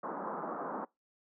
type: band-pass noise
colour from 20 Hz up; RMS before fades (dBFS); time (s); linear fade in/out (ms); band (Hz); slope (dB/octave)
white; -39; 0.03-0.85; 5; 180 to 1300; 48
effects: noise-tail reverb RT60 0.2 s tail -24 dB re dry